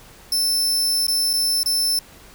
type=tone with dropouts; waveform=sawtooth; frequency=5300 Hz; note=E8; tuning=9 cents sharp; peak=-15 dBFS; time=0.32-1.99 s; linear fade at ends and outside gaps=2 ms; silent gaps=1.068-1.081 / 1.332-1.336 / 1.632-1.659 s; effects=pink hiss -46 dBFS RMS until 2.34 s